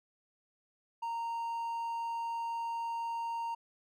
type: tone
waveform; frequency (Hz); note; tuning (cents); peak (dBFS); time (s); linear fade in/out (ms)
triangle; 926; A#5; -12; -32; 1.02-3.55; 10
effects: none